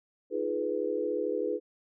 sine chord, F half-diminished seventh, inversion third, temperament equal with one note detuned, 311.1 / 349.2 / 420.6 / 493.9 Hz, Eb4 / F4 / Ab4 / Cb5, 0 / 0 / +22 / 0 cents, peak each -36 / -36 / -32 / -32 dBFS, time 0.3-1.6 s, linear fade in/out 50 ms, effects none

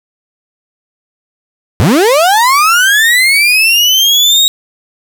35% pulse linear sweep, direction up, 77.78 to 3810 Hz, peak -4 dBFS, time 1.8-4.48 s, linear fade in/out 0 ms, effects none

